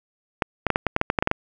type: clicks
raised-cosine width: 0.5 ms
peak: -4 dBFS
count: 12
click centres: 0.422 / 0.667 / 0.703 / 0.759 / 0.867 / 0.964 / 1.014 / 1.101 / 1.188 / 1.225 / 1.274 / 1.314 s
effects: none